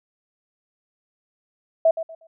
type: tone with echo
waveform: sine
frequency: 652 Hz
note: E5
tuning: 19 cents flat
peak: -12 dBFS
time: 1.85-1.91 s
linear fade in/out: 5 ms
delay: 120 ms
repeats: 3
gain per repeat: -12 dB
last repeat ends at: 2.27 s
effects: none